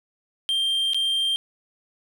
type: tone with dropouts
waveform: triangle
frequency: 3173 Hz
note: G7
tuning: 20 cents sharp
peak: -19 dBFS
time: 0.49-1.36 s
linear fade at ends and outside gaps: 0 ms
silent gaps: 0.934-0.945 s
effects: none